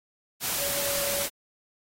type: tone in noise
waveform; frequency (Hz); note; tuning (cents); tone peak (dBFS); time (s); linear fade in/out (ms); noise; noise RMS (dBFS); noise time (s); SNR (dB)
sine; 564; C#5; +30; -32; 0.58-1.27; 50; white; -29; 0.4-1.3; -6
effects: AAC 48 kbps